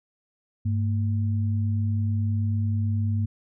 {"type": "tone pair together", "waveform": "sine", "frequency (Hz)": [100.7, 227.3], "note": ["G2", "A#3"], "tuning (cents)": [47, -43], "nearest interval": "octave + major second", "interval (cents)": 1410, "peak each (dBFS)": [-22, -31], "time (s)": [0.65, 3.26], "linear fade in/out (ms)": 10, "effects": []}